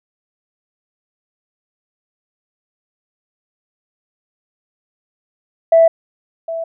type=tone with echo; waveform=sine; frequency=659.3 Hz; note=E5; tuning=in tune; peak=-5 dBFS; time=5.72-5.88 s; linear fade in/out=5 ms; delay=760 ms; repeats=1; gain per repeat=-15 dB; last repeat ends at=6.64 s; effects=tanh soft clip ceiling -1 dBFS

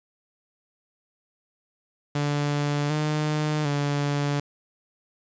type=tone with pitch steps; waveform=sawtooth; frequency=145.5 / 152 / 144 Hz; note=D3 / D#3 / D3; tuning=-16 / -40 / -34 cents; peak=-19 dBFS; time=2.15-4.4 s; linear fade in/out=5 ms; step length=750 ms; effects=resampled to 16000 Hz + 8-bit

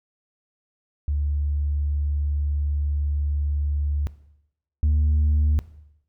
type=tone pair in turn; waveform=sine; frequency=72.8 / 75.15 Hz; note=D2 / D2; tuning=-15 / +40 cents; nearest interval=minor second; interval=55 cents; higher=second; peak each=-20 / -14 dBFS; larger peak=second; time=1.08-4.07 / 4.83-5.59 s; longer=first; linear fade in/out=0 ms; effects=noise-tail reverb RT60 0.8 s tail -18 dB re dry + tanh soft clip ceiling -15 dBFS

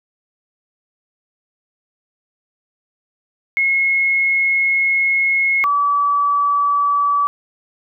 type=tone pair in turn; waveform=sine; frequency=2169 / 1149 Hz; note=C#7 / D6; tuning=-38 / -38 cents; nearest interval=major seventh; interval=1100 cents; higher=first; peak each=-13 dBFS; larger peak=neither; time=3.57-5.64 / 5.64-7.27 s; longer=first; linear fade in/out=0 ms; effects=none

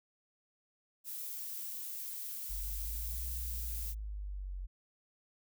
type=noise; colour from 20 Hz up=violet; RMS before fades=-42 dBFS; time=1.04-3.95 s; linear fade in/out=50 ms
type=exponential two-way sweep; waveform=sine; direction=up then down; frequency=45.03 to 61.74 to 45.03 Hz; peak=-38 dBFS; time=2.49-4.67 s; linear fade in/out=20 ms; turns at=3.29 s
effects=none

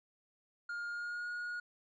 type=tone with pitch glide; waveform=triangle; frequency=1415 to 1442.2 Hz; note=F6 to F#6; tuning=+22 to -45 cents; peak=-36 dBFS; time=0.69-1.6 s; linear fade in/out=5 ms; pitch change=+33 cents; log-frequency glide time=0.9-1.28 s; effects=resampled to 16000 Hz

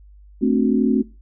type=chord; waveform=sine; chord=D dominant seventh; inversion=second; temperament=equal with one note detuned; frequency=220 / 261.6 / 293.7 / 368.7 Hz; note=A3 / C4 / D4 / F#4; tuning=0 / 0 / 0 / -6 cents; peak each=-19 / -18 / -24 / -23 dBFS; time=0.41-1.03 s; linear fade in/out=20 ms; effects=noise-tail reverb RT60 0.3 s tail -23 dB re dry + added 50 Hz sine -43 dBFS peak until 1.21 s

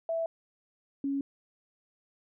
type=tone pair in turn; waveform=sine; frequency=659.3 / 277.2 Hz; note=E5 / C#4; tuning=0 / 0 cents; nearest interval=octave + minor third; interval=1500 cents; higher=first; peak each=-28 dBFS; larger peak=neither; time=0.09-0.26 / 1.04-1.21 s; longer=neither; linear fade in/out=2 ms; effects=none

